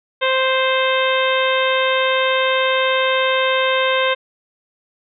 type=harmonic tone; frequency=523.3 Hz; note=C5; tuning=in tune; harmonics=1 / 2 / 3 / 4 / 5 / 6 / 7; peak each=-18 / -21 / -23 / -24 / -25 / -26 / -26 dBFS; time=0.21-4.15 s; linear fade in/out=20 ms; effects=none